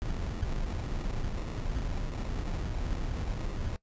brown noise with sample-and-hold, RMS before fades -33 dBFS, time 0.02-3.76 s, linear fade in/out 0 ms, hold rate 1575 Hz, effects noise-tail reverb RT60 0.1 s tail -20 dB re dry + resampled to 16000 Hz

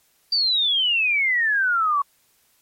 sine exponential sweep, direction down, 4699 to 1108.7 Hz, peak -17 dBFS, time 0.32-2.02 s, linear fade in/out 5 ms, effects white hiss -62 dBFS RMS until 2.61 s + MP3 64 kbps

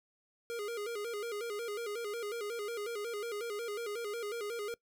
square tone with vibrato, 440 Hz, A4, in tune, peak -37 dBFS, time 0.5-4.74 s, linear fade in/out 0 ms, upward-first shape square, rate 5.5 Hz, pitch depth 110 cents each way, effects noise-tail reverb RT60 0.1 s tail -22 dB re dry

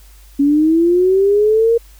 sine linear sweep, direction up, 277.2 to 469.2 Hz, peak -9 dBFS, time 0.39-1.78 s, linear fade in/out 10 ms, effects added 50 Hz sine -40 dBFS peak until 1.99 s + white hiss -49 dBFS RMS until 1.99 s

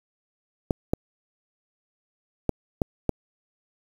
clicks, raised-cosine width 2 ms, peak -8 dBFS, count 5, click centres 0.708 / 0.935 / 2.493 / 2.818 / 3.093 s, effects 7-bit

